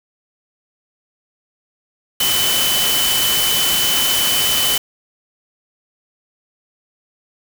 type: tone in noise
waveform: sine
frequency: 3024 Hz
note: F#7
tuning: 37 cents sharp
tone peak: -18 dBFS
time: 2.2-4.78 s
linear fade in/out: 5 ms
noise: white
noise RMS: -18 dBFS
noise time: 2.2-4.78 s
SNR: -3 dB
effects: none